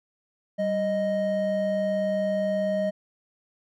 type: tone pair together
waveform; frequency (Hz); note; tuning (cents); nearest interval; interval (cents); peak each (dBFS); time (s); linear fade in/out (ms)
triangle; 194.6 / 622.3; G3 / D#5; -12 / 0; octave + minor sixth; 2012; -27 / -22; 0.58-2.91; 20
effects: none